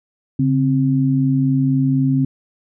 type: tone pair together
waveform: sine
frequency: 140 / 264 Hz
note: C#3 / C4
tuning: +18 / +16 cents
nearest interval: major seventh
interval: 1098 cents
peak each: -16 dBFS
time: 0.39-2.25 s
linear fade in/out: 5 ms
effects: none